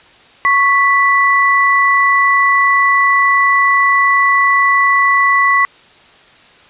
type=tone pair together; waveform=sine; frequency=1107.8 / 1975 Hz; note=C#6 / B6; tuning=-1 / 0 cents; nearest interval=minor seventh; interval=1001 cents; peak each=-11 dBFS; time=0.45-5.65 s; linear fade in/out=0 ms; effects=white hiss -44 dBFS RMS until 6.69 s + resampled to 8000 Hz